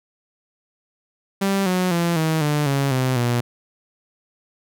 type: tone with pitch steps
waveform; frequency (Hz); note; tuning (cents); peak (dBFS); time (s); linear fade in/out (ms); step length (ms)
sawtooth; 196 / 182.87 / 170.63 / 159.2 / 148.54 / 138.59 / 129.31 / 120.65; G3 / F#3 / F3 / D#3 / D3 / C#3 / C3 / B2; 0 / -20 / -40 / +40 / +20 / 0 / -20 / -40; -14; 1.41-3.41; 10; 250
effects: none